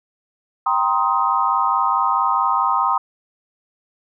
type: chord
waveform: sine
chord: C minor seventh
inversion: second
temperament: just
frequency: 784.9 / 941.9 / 1046.5 / 1255.8 Hz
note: G5 / Bb5 / C6 / Eb6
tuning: +2 / +18 / 0 / +16 cents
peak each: -23 / -21 / -20 / -20 dBFS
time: 0.66-2.98 s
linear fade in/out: 5 ms
effects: none